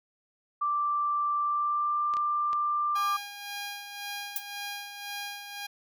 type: tone with pitch glide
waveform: sine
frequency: 1174.7 to 1186.3 Hz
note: D6 to D6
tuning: 0 to +17 cents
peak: -25 dBFS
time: 0.61-3.17 s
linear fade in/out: 10 ms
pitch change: +17 cents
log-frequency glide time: 1.4-1.99 s
type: clicks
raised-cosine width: 0.2 ms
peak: -25 dBFS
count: 3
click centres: 2.138 / 2.169 / 2.531 s
type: tone with tremolo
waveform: 10% pulse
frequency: 813 Hz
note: G#5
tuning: 37 cents flat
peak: -26 dBFS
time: 2.95-5.67 s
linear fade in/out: 10 ms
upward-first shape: sine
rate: 1.9 Hz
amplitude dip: 55%
type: noise with exponential decay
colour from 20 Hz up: violet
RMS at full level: -26 dBFS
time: 4.36-4.44 s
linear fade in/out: 1 ms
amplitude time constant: 17 ms
effects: none